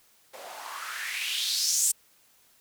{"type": "noise with band-pass filter sweep", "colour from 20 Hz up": "blue", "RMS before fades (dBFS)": -30, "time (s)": [0.33, 1.92], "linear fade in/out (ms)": 10, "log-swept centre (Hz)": [530, 8300], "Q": 3.6, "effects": ["white hiss -62 dBFS RMS until 2.6 s"]}